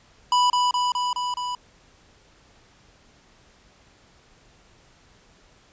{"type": "tone with echo", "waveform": "square", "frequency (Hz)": 987.8, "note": "B5", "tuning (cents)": 0, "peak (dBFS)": -17, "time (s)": [0.32, 0.5], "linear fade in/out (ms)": 2, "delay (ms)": 210, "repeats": 5, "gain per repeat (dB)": -2, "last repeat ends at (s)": 1.55, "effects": ["pink hiss -56 dBFS RMS until 5.72 s", "resampled to 16000 Hz"]}